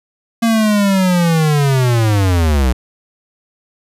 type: linear sweep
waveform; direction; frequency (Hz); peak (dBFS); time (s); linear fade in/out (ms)
square; down; 232.1 to 59.6; -11; 0.42-2.73; 10
effects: resampled to 32000 Hz